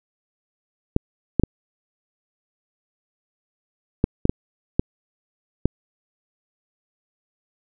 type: clicks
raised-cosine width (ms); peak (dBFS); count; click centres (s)
3; -3; 8; 0.964 / 1.397 / 1.436 / 4.041 / 4.254 / 4.295 / 4.795 / 5.656
effects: none